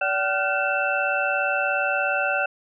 sine tone cluster, 578 / 761 / 1405 / 1522 / 2666 Hz, D5 / F#5 / F6 / F#6 / E7, -28 / +48 / +10 / +48 / +19 cents, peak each -27 dBFS, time 0.01-2.46 s, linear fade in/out 5 ms, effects none

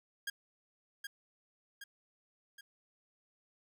sawtooth tone with echo, 1624 Hz, G#6, 39 cents flat, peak -32 dBFS, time 0.27-0.3 s, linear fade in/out 5 ms, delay 770 ms, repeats 3, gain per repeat -5 dB, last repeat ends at 2.61 s, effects none

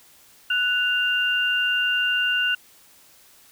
sine tone pair together, 1480.1 / 2794 Hz, F#6 / F7, 0 / 0 cents, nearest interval major seventh, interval 1100 cents, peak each -22 dBFS, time 0.5-2.55 s, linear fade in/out 5 ms, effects white hiss -53 dBFS RMS until 3.51 s

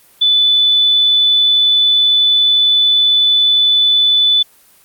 sine tone, 3489 Hz, A7, 15 cents flat, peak -8 dBFS, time 0.21-4.43 s, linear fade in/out 10 ms, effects white hiss -48 dBFS RMS until 4.84 s + Opus 32 kbps

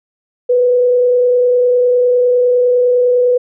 sine tone with frequency modulation, 493.9 Hz, B4, in tune, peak -8 dBFS, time 0.49-3.38 s, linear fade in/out 10 ms, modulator 29.9 Hz, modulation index 0.24, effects none

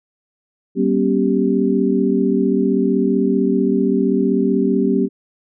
sine tone cluster, 193.2 / 238.3 / 273.9 / 390.7 Hz, G3 / A#3 / C#4 / G4, -25 / +38 / -21 / -6 cents, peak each -19 dBFS, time 0.75-5.09 s, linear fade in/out 50 ms, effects none

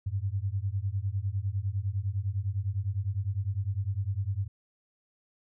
sine beating tone pair, 93.7 / 103.6 Hz, F#2 / G#2, +22 / -4 cents, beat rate 9.9 Hz, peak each -31 / -31 dBFS, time 0.06-4.48 s, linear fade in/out 10 ms, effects none

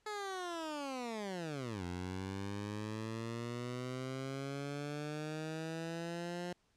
15% pulse linear two-way sweep, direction down then up, 430 to 87.6 to 177.8 Hz, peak -33 dBFS, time 0.06-6.53 s, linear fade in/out 5 ms, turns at 1.84 s, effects pink hiss -75 dBFS RMS until 6.76 s + low-pass 8000 Hz 12 dB/octave

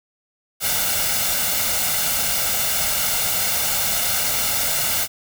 white noise with comb filter, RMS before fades -21 dBFS, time 0.6-5.08 s, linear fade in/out 50 ms, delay 1.4 ms, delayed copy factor +0.65, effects none

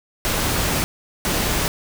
pink noise bursts at uneven times, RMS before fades -21 dBFS, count 2, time 0.25-0.84 / 1.25-1.68 s, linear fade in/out 0 ms, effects none

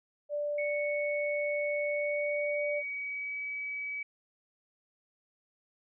sine tone, 587.3 Hz, D5, in tune, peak -30 dBFS, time 0.29-2.83 s, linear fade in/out 50 ms
sine tone with pitch glide, 2217 to 2281 Hz, C#7 to C#7, 0 to +49 cents, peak -34 dBFS, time 0.58-4.03 s, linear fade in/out 5 ms, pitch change +49 cents, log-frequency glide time 1.89-3.37 s
effects none

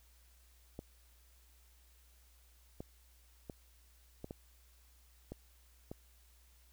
clicks, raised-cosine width 2 ms, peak -30 dBFS, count 7, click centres 0.791 / 2.805 / 3.498 / 4.244 / 4.309 / 5.32 / 5.915 s, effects added 60 Hz sine -63 dBFS peak until 6.72 s + white hiss -69 dBFS RMS until 6.72 s

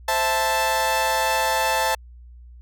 sawtooth chord, A minor, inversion first, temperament equal, 523.3 / 659.3 / 880 Hz, C5 / E5 / A5, 0 / 0 / 0 cents, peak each -23 / -23 / -17 dBFS, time 0.08-1.95 s, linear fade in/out 5 ms, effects added 60 Hz sine -41 dBFS peak until 2.61 s

